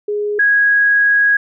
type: tone pair in turn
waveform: sine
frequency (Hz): 415.3 / 1653.5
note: G#4 / G#6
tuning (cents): 0 / -8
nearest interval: 2 octaves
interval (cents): 2392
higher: second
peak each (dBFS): -16 / -9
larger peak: second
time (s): 0.08-0.39 / 0.39-1.37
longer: second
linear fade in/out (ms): 5
effects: none